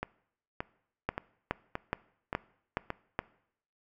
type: two click trains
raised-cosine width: 0.5 ms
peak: -14 / -18 dBFS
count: 6 / 6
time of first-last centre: 1.09-3.191 / 0.03-2.904 s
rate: 2.38 / 1.74 Hz
effects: noise-tail reverb RT60 0.7 s tail -21 dB re dry